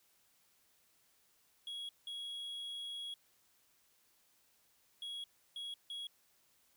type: tone bursts at uneven times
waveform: triangle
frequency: 3322 Hz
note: G#7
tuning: in tune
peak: -40 dBFS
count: 5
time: 1.67-1.89 / 2.07-3.14 / 5.02-5.24 / 5.56-5.74 / 5.9-6.07 s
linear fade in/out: 2 ms
effects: white hiss -72 dBFS RMS until 6.76 s